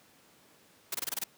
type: noise bursts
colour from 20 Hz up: white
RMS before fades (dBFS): -33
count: 7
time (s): 0.92-1.24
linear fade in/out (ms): 5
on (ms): 26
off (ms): 23
effects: pink hiss -61 dBFS RMS until 1.37 s + high-pass 150 Hz 12 dB/octave